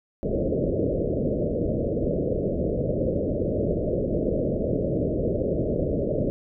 white low-pass noise, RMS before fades -25 dBFS, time 0.23-6.3 s, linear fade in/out 0 ms, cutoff 610 Hz, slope 96 dB/octave, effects none

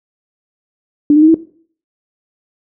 sine tone with pitch steps, 293.7 / 303.9 / 314.4 / 325.3 Hz, D4 / D#4 / D#4 / E4, 0 / -41 / +18 / -23 cents, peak -4 dBFS, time 1.1-1.344 s, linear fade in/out 2 ms, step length 61 ms, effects noise-tail reverb RT60 0.5 s tail -17 dB re dry

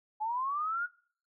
sine linear sweep, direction up, 840 to 1458 Hz, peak -30 dBFS, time 0.2-0.87 s, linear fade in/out 20 ms, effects noise-tail reverb RT60 0.5 s tail -23 dB re dry

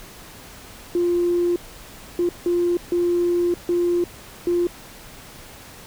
sine tone bursts at uneven times, 349.2 Hz, F4, in tune, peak -16 dBFS, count 6, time 0.95-1.56 / 2.19-2.29 / 2.46-2.77 / 2.92-3.54 / 3.69-4.04 / 4.47-4.67 s, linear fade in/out 2 ms, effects tanh soft clip ceiling -12 dBFS + pink hiss -42 dBFS RMS until 5.86 s

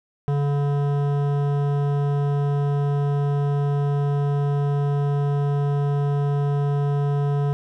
sine tone with hard clipping, 142.9 Hz, D3, 47 cents flat, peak -21 dBFS, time 0.28-7.53 s, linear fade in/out 0 ms, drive 14 dB, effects none

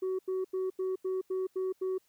sine tone bursts, 375.1 Hz, F#4, 24 cents sharp, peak -27 dBFS, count 8, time 0.02-1.982 s, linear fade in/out 10 ms, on 170 ms, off 86 ms, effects tanh soft clip ceiling -28 dBFS + white hiss -71 dBFS RMS until 2.08 s

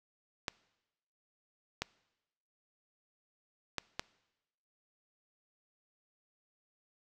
clicks, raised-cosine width 0.2 ms, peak -16 dBFS, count 4, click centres 0.482 / 1.82 / 3.783 / 3.995 s, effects noise-tail reverb RT60 1.0 s tail -22 dB re dry

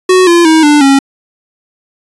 square tone with pitch steps, 370 / 343.2 / 318.4 / 295.4 / 274 Hz, F#4 / F4 / D#4 / D4 / C#4, 0 / -30 / +40 / +10 / -20 cents, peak -4 dBFS, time 0.09-0.99 s, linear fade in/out 5 ms, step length 180 ms, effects resampled to 24000 Hz

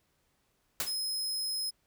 white noise with exponential decay, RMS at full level -29 dBFS, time 0.8-0.99 s, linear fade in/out 1 ms, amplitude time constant 40 ms
sawtooth tone, 5120 Hz, D#8, 49 cents sharp, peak -29 dBFS, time 0.86-1.71 s, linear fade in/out 20 ms
effects pink hiss -74 dBFS RMS until 1.86 s

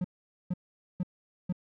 triangle tone bursts, 179.7 Hz, F3, 50 cents sharp, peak -25 dBFS, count 4, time 0.01-1.526 s, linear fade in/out 5 ms, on 34 ms, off 460 ms, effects none

